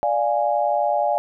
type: chord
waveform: sine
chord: D diminished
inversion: none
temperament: equal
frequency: 587.3 / 698.5 / 830.6 Hz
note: D5 / F5 / Ab5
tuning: 0 / 0 / 0 cents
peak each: -22 dBFS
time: 0.03-1.18 s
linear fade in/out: 0 ms
effects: none